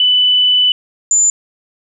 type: tone pair in turn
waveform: sine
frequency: 2990 / 7083 Hz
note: F#7 / A8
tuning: +17 / +11 cents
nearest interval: octave + minor third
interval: 1494 cents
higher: second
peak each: -8 dBFS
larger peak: neither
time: 0-0.72 / 1.11-1.3 s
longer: first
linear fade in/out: 2 ms
effects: none